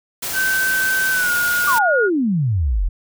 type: noise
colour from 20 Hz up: white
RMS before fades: -25 dBFS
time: 0.22-1.79 s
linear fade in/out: 10 ms
type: tone with pitch glide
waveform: sine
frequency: 1540 to 1436.9 Hz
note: G6 to F6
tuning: -31 to +49 cents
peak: -16 dBFS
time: 0.33-2.1 s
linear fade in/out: 50 ms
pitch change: -120 cents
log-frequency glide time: 1.11-1.31 s
type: exponential sweep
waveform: sine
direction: down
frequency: 1215 to 37.77 Hz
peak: -15 dBFS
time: 1.67-2.89 s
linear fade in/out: 10 ms
effects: none